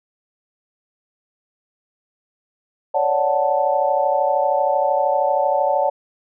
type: chord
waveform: sine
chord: D major seventh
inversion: third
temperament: equal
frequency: 554.4 / 587.3 / 740 / 880 Hz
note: C#5 / D5 / F#5 / A5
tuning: 0 / 0 / 0 / 0 cents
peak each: -21 dBFS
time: 2.94-5.9 s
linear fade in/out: 10 ms
effects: none